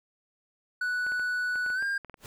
triangle tone with pitch glide, 1480 to 1604.7 Hz, F#6 to G6, 0 to +40 cents, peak -25 dBFS, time 0.81-1.98 s, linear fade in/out 5 ms, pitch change +140 cents, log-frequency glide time 1.74-1.83 s
clicks, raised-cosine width 0.5 ms, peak -29 dBFS, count 10, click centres 1.066 / 1.12 / 1.196 / 1.557 / 1.663 / 1.702 / 1.825 / 2.047 / 2.097 / 2.142 s
pink noise with exponential growth, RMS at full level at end -40 dBFS, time 2.17-2.26 s, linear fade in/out 1 ms, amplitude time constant 19 ms
effects none

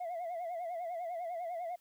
sine tone with vibrato, 690 Hz, F5, 21 cents flat, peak -34 dBFS, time 0-1.76 s, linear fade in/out 10 ms, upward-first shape sine, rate 10 Hz, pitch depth 93 cents each way, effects tanh soft clip ceiling -35 dBFS + white hiss -71 dBFS RMS until 1.8 s

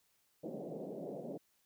white band-pass noise, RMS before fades -44 dBFS, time 0.43-1.38 s, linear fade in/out 10 ms, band 150 to 640 Hz, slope 48 dB/octave, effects white hiss -75 dBFS RMS until 1.65 s

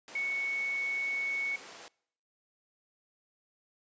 pink high-pass noise, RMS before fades -49 dBFS, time 0.08-1.88 s, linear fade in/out 0 ms, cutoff 410 Hz, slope 12 dB/octave
sine tone, 2217 Hz, C#7, in tune, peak -30 dBFS, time 0.15-1.56 s, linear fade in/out 5 ms
effects noise-tail reverb RT60 0.7 s tail -25 dB re dry + resampled to 16000 Hz

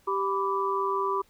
sine tone cluster, 391.7 / 992 / 1167 Hz, G4 / B5 / D6, -1 / +7 / -11 cents, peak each -29 dBFS, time 0.07-1.22 s, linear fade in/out 10 ms, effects pink hiss -63 dBFS RMS until 1.29 s

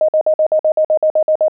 sine tone bursts, 622.3 Hz, D#5, in tune, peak -9 dBFS, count 12, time 0.01-1.482 s, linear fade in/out 2 ms, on 75 ms, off 52 ms, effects none

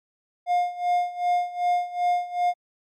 triangle tone with tremolo, 710 Hz, F5, 28 cents sharp, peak -16 dBFS, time 0.46-2.54 s, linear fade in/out 50 ms, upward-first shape sine, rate 2.6 Hz, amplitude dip 85%, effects MP3 64 kbps

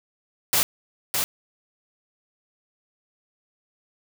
white noise with echo, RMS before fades -20 dBFS, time 0.53-0.63 s, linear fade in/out 0 ms, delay 610 ms, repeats 1, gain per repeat -4 dB, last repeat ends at 1.24 s, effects none

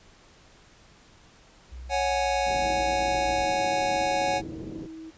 sine tone with pitch glide, 62.3 to 57.13 Hz, B1 to A#1, +16 to -34 cents, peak -37 dBFS, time 1.71-3.46 s, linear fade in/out 20 ms, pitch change -150 cents, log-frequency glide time 1.98-2.59 s
square chord, C# suspended fourth, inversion none, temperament just, 554.4 / 739.2 / 831.5 Hz, C#5 / F#5 / G#5, 0 / -2 / +2 cents, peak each -29 / -28 / -29 dBFS, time 1.89-4.42 s, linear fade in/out 50 ms
white low-pass noise, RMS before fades -40 dBFS, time 2.46-4.87 s, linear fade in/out 10 ms, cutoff 420 Hz, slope 24 dB/octave
sine tone, 321.1 Hz, E4, 45 cents flat, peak -38 dBFS, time 2.63-5.11 s, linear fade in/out 20 ms
effects pink hiss -55 dBFS RMS until 5.17 s + resampled to 16000 Hz

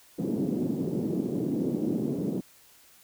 white band-pass noise, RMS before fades -29 dBFS, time 0.18-2.41 s, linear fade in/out 10 ms, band 160 to 340 Hz, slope 24 dB/octave, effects white hiss -57 dBFS RMS until 3.03 s

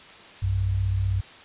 sine tone pair together, 60.5 / 96.26 Hz, B1 / G2, -35 / -31 cents, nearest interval minor sixth, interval 804 cents, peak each -28 / -22 dBFS, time 0.42-1.21 s, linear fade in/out 10 ms, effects white hiss -46 dBFS RMS until 1.44 s + resampled to 8000 Hz

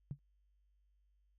sine tone with exponential decay, 140.8 Hz, C#3, 27 cents sharp, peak -34 dBFS, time 0.11-0.19 s, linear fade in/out 0 ms, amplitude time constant 16 ms, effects added 50 Hz sine -70 dBFS peak until 1.38 s

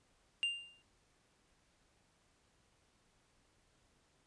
triangle tone with exponential decay, 2794 Hz, F7, in tune, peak -28 dBFS, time 0.43-0.82 s, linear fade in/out 0 ms, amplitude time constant 84 ms, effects pink hiss -73 dBFS RMS until 4.26 s + resampled to 22050 Hz

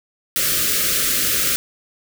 white band-stop noise, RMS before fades -19 dBFS, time 0.36-1.56 s, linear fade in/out 0 ms, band 610 to 1200 Hz, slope 96 dB/octave, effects none

